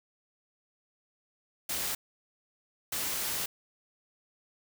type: noise bursts at uneven times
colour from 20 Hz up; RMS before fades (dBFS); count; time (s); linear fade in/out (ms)
white; -33; 2; 1.69-1.95 / 2.92-3.46; 5
effects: none